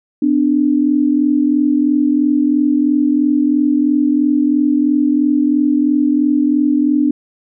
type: tone pair together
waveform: sine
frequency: 253.2 / 296.2 Hz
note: B3 / D4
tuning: +43 / +15 cents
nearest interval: minor third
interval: 272 cents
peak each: -15 / -12 dBFS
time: 0.22-7.11 s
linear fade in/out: 5 ms
effects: none